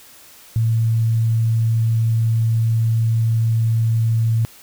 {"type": "tone", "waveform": "sine", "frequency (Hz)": 113.3, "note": "A#2", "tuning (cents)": -49, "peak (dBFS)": -14, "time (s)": [0.56, 4.45], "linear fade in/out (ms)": 0, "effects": ["white hiss -45 dBFS RMS until 4.62 s"]}